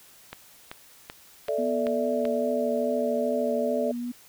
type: click train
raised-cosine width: 0.3 ms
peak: -20 dBFS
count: 6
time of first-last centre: 0.33-2.253 s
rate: 2.6 Hz
type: chord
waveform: sine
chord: A suspended fourth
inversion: none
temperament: just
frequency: 440 / 586.7 / 660 Hz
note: A4 / D5 / E5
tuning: 0 / -2 / +2 cents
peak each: -29 / -27 / -31 dBFS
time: 1.48-3.92 s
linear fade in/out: 10 ms
type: tone with vibrato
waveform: sine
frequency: 244 Hz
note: B3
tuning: 21 cents flat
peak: -29 dBFS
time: 1.58-4.12 s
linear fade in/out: 10 ms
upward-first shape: triangle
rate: 2.4 Hz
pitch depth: 33 cents each way
effects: white hiss -53 dBFS RMS until 4.28 s